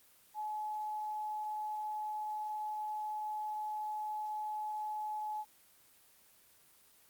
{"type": "tone", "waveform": "sine", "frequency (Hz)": 852, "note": "G#5", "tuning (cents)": 44, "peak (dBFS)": -36, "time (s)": [0.34, 5.45], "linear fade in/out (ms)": 50, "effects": ["white hiss -64 dBFS RMS until 7.09 s", "Opus 24 kbps"]}